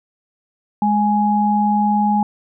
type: tone pair together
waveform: sine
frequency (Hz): 208.5 / 834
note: G#3 / G#5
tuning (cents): +7 / +7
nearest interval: 2 octaves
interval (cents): 2400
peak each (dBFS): -16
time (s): 0.82-2.23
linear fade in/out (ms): 2
effects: none